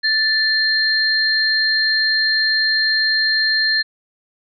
sine tone pair together, 1760 / 4186 Hz, A6 / C8, 0 / 0 cents, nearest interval octave + minor third, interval 1500 cents, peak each -17 dBFS, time 0.03-3.83 s, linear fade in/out 20 ms, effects none

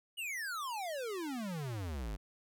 square exponential sweep, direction down, 2970 to 46.25 Hz, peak -38 dBFS, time 0.17-2.17 s, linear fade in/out 20 ms, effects none

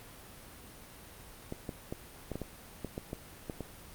clicks, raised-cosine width 2 ms, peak -23 dBFS, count 11, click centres 1.524 / 1.692 / 1.925 / 2.317 / 2.356 / 2.417 / 2.847 / 2.979 / 3.131 / 3.498 / 3.607 s, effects pink hiss -51 dBFS RMS until 3.94 s + Opus 32 kbps

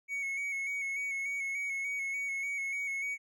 triangle tone with vibrato, 2217 Hz, C#7, in tune, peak -31 dBFS, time 0.08-3.18 s, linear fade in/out 50 ms, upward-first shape square, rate 3.4 Hz, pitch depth 25 cents each way, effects none

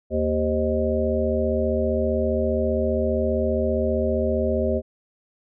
harmonic tone with a mistuned harmonic, 77.78 Hz, D#2, in tune, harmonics 1 / 3 / 5 / 7 / 8, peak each -26 / -26 / -26 / -26 / -26 dBFS, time 0.1-4.82 s, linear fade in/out 50 ms, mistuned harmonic 7, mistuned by -56 cents, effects none

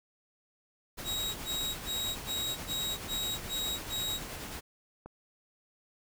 pink noise with tremolo, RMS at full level -40 dBFS, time 0.97-4.61 s, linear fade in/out 20 ms, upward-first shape sine, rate 9.3 Hz, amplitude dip 30%
sawtooth tone bursts, 3814 Hz, A#7, 39 cents sharp, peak -29 dBFS, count 8, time 1.04-4.199 s, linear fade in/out 50 ms, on 310 ms, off 97 ms
click, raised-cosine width 1 ms, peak -31 dBFS, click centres 5.06 s
effects none

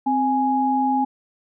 sine tone pair together, 261.6 / 831.5 Hz, C4 / G#5, 0 / +2 cents, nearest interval octave + minor sixth, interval 2002 cents, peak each -21 / -19 dBFS, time 0.06-1.05 s, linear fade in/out 10 ms, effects none

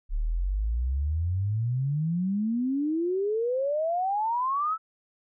sine exponential sweep, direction up, 34.71 to 1332 Hz, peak -24 dBFS, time 0.09-4.78 s, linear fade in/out 50 ms, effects none

